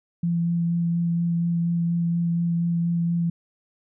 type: tone with vibrato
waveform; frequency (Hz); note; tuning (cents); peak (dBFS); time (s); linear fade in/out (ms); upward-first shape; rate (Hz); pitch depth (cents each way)
sine; 170; F3; -46; -20; 0.23-3.3; 5; sine; 4.2; 11
effects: none